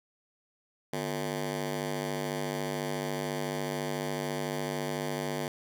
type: ring-modulated tone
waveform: 15% pulse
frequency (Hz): 198.1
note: G3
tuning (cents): +18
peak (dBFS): -22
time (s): 0.93-5.48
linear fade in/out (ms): 2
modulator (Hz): 47
effects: none